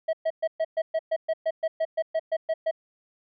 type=tone bursts; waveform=triangle; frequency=644 Hz; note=E5; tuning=41 cents flat; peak=-20 dBFS; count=16; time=0.08-2.712 s; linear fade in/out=10 ms; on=52 ms; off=120 ms; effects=resampled to 11025 Hz